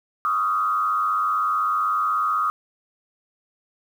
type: tone with frequency modulation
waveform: sine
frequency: 1244.5 Hz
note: D#6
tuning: in tune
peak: -19 dBFS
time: 0.25-2.5 s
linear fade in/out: 0 ms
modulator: 95.9 Hz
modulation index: 0.91
effects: 8-bit